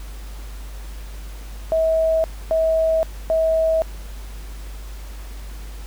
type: tone bursts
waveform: sine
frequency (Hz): 645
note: E5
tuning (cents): -38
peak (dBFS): -15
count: 3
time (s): 1.72-3.82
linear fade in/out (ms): 0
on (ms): 520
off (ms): 270
effects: added 50 Hz sine -31 dBFS peak until 5.86 s + pink hiss -44 dBFS RMS until 5.86 s